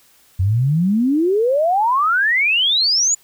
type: exponential sweep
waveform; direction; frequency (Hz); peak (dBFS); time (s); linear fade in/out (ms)
sine; up; 88.5 to 7100; -13; 0.39-3.15; 10
effects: white hiss -53 dBFS RMS until 3.23 s